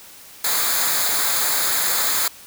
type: noise with comb filter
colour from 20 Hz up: white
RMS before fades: -20 dBFS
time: 0.44-2.28 s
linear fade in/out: 5 ms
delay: 0.35 ms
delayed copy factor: -0.7
effects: white hiss -43 dBFS RMS until 2.46 s